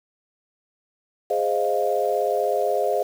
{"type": "chord", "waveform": "sine", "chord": "F minor seventh", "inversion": "first", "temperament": "equal", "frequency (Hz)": [415.3, 523.3, 622.3, 698.5], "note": ["Ab4", "C5", "Eb5", "F5"], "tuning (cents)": [0, 0, 0, 0], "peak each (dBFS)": -25, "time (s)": [1.3, 3.03], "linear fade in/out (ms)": 5, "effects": ["7-bit"]}